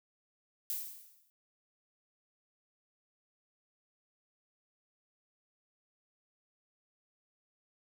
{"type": "noise with exponential decay", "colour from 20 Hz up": "violet", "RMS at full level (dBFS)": -34, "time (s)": [0.7, 1.3], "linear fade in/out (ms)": 0, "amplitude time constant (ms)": 130, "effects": []}